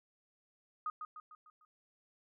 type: tone with echo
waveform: sine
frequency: 1243 Hz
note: D#6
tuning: 2 cents flat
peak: -34 dBFS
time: 0.86-0.9 s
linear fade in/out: 2 ms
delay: 150 ms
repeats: 5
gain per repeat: -6 dB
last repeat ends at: 1.65 s
effects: none